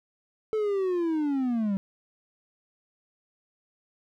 triangle linear sweep, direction down, 440 to 190 Hz, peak -22 dBFS, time 0.53-1.77 s, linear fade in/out 0 ms, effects none

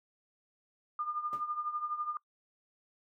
sine tone with tremolo, 1210 Hz, D#6, 49 cents flat, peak -30 dBFS, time 0.99-2.17 s, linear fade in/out 2 ms, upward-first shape triangle, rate 12 Hz, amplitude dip 80%
brown noise with exponential decay, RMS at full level -37 dBFS, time 1.33-1.5 s, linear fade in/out 0 ms, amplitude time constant 35 ms
effects noise-tail reverb RT60 0.1 s tail -22 dB re dry + high-pass 200 Hz 12 dB/octave

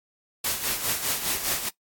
white noise with tremolo, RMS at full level -25 dBFS, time 0.44-1.69 s, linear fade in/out 5 ms, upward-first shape sine, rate 4.9 Hz, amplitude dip 60%, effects noise-tail reverb RT60 0.1 s tail -18 dB re dry + AAC 64 kbps

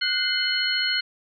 sine tone cluster, 1456 / 1530 / 2081 / 3001 / 4280 Hz, F#6 / G6 / C7 / F#7 / C8, -28 / -42 / -10 / +24 / +38 cents, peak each -29 / -32 / -29 / -27 / -25 dBFS, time 0.01-1.01 s, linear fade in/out 10 ms, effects none

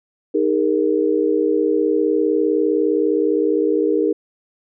sine chord, D# suspended fourth, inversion none, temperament equal with one note detuned, 311.1 / 406.5 / 466.2 Hz, D#4 / G#4 / A#4, 0 / -37 / 0 cents, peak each -19 dBFS, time 0.34-4.13 s, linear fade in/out 10 ms, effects none

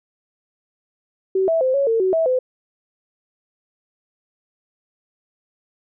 sine tone with pitch steps, 380.9 / 655 / 518 / 556 / 453.1 / 375.4 / 651 / 510 Hz, G4 / E5 / C5 / C#5 / A#4 / F#4 / E5 / C5, -50 / -11 / -17 / +5 / -49 / +25 / -22 / -44 cents, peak -15 dBFS, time 1.35-2.39 s, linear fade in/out 5 ms, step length 130 ms, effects none

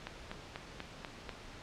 click train, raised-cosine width 0.3 ms, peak -24 dBFS, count 6, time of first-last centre 0.07-1.292 s, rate 4.09 Hz, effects pink hiss -50 dBFS RMS until 1.62 s + low-pass 5000 Hz 12 dB/octave

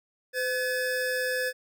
square tone pair together, 508 / 1708.7 Hz, B4 / G#6, +49 / +49 cents, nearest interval octave + major sixth, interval 2100 cents, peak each -30 / -30 dBFS, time 0.33-1.53 s, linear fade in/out 50 ms, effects none

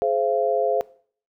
sine tone cluster, 423.4 / 523 / 684 Hz, G#4 / C5 / F5, +33 / -1 / -36 cents, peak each -23 dBFS, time 0.02-0.81 s, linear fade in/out 0 ms, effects noise-tail reverb RT60 0.5 s tail -20 dB re dry

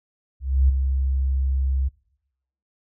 sine tone with ADSR envelope, 66.7 Hz, C2, 34 cents sharp, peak -12 dBFS, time 0.4-1.89 s, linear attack 290 ms, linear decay 12 ms, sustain -7 dB, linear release 16 ms, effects noise-tail reverb RT60 0.8 s tail -24 dB re dry

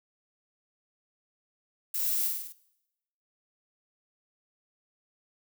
violet noise with echo, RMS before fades -31 dBFS, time 1.94-2.28 s, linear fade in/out 5 ms, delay 49 ms, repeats 5, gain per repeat -3 dB, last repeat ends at 2.525 s, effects noise-tail reverb RT60 0.9 s tail -21 dB re dry

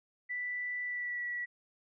sine tone with pitch glide, 1975.5 to 1941.6 Hz, B6 to B6, 0 to -30 cents, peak -34 dBFS, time 0.29-1.46 s, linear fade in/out 20 ms, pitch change -30 cents, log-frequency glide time 0.84-1.24 s, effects none

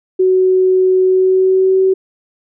sine tone with pitch glide, 372.8 to 379.5 Hz, F#4 to F#4, +13 to +44 cents, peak -8 dBFS, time 0.19-1.94 s, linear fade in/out 10 ms, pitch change +31 cents, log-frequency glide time 1.03-1.8 s, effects none

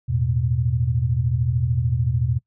sine chord, E suspended fourth, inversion none, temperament equal, 82.41 / 110 / 123.47 Hz, E2 / A2 / B2, 0 / 0 / 0 cents, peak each -25 / -25 / -20 dBFS, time 0.08-2.39 s, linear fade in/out 20 ms, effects noise-tail reverb RT60 0.1 s tail -23 dB re dry

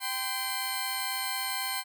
15% pulse tone cluster, 784 / 1026 / 4276 Hz, G5 / C6 / C8, 0 / -34 / +37 cents, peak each -29 / -28 / -28 dBFS, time 0-1.84 s, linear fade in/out 50 ms, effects none

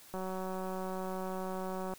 click train, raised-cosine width 1 ms, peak -26 dBFS, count 337, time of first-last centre 0.14-1.937 s, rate 187 Hz, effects white hiss -56 dBFS RMS until 1.98 s

